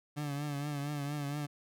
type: tone with vibrato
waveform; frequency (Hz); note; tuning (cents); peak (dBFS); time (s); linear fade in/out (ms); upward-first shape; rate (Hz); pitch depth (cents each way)
30% pulse; 144.8; D3; -24; -32; 0.16-1.47; 20; triangle; 4.3; 63
effects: none